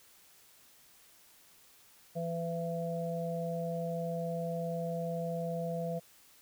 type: harmonic tone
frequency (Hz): 168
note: E3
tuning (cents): +33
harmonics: 1 / 3 / 4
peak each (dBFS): -36 / -38 / -38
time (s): 2.15-6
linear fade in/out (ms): 20
effects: white hiss -61 dBFS RMS until 6.41 s